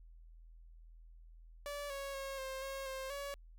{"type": "tone with pitch steps", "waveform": "sawtooth", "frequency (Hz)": [577, 553, 544, 530, 542, 530, 564], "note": ["D5", "C#5", "C#5", "C5", "C#5", "C5", "C#5"], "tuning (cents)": [-31, -4, -33, 22, -39, 22, 30], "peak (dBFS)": -37, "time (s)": [1.66, 3.34], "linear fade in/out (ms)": 0, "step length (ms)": 240, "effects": ["added 41 Hz sine -54 dBFS peak until 3.58 s"]}